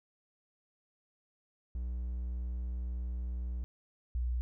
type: tone pair in turn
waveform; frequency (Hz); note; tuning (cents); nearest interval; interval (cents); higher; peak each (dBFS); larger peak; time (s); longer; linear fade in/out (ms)
triangle / sine; 60.9 / 60.66; B1 / B1; -24 / -30; unison; 6; first; -32 / -30; second; 1.75-3.64 / 4.15-4.41; first; 0
effects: none